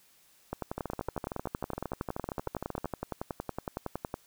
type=two click trains; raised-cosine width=1 ms; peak=-20 / -19 dBFS; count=28 / 40; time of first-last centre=0.78-2.857 / 0.53-4.141 s; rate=13 / 10.8 Hz; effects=white hiss -63 dBFS RMS until 4.26 s